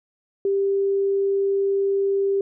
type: tone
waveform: sine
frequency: 394.4 Hz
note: G4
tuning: 11 cents sharp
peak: -18 dBFS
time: 0.45-2.41 s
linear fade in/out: 2 ms
effects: none